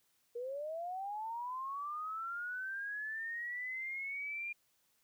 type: linear sweep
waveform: sine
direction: up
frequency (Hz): 466.2 to 2412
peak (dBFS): -38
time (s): 0.35-4.53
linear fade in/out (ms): 10
effects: white hiss -75 dBFS RMS until 5.03 s